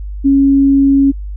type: tone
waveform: sine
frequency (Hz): 275.4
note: C#4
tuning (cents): -11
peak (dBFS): -6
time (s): 0.24-1.12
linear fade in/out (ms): 20
effects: added 50 Hz sine -21 dBFS peak until 1.36 s